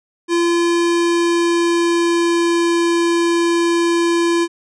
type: tone with pitch glide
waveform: square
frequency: 342.1 to 340.1 Hz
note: F4 to F4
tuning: -36 to -46 cents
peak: -14 dBFS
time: 0.28-4.48 s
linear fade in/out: 50 ms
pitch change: -10 cents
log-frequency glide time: 0.86-2.78 s
effects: resampled to 22050 Hz